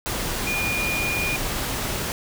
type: tone in noise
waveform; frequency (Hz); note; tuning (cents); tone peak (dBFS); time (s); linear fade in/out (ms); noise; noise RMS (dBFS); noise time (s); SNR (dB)
sine; 2431; D#7; -41; -24; 0.47-1.36; 0; pink; -27; 0.06-2.12; 0
effects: none